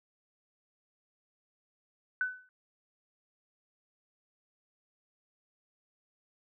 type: tone with exponential decay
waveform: sine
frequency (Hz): 1503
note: F#6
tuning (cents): +27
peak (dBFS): -25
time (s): 2.21-2.49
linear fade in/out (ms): 1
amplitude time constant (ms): 59
effects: none